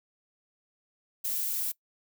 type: noise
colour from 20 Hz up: violet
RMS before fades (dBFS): -31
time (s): 1.24-1.72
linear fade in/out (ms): 10
effects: noise-tail reverb RT60 0.1 s tail -21 dB re dry